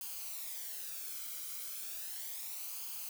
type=noise with flanger; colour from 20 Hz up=blue; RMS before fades=-43 dBFS; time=0.01-3.09 s; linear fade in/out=2 ms; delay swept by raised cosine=0.53 to 1.13 ms; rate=0.35 Hz; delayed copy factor=-0.6; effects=none